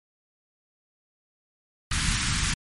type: band-stop noise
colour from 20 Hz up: pink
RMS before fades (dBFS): -25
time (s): 1.91-2.54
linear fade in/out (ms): 5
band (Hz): 230 to 1200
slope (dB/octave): 24
effects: MP3 48 kbps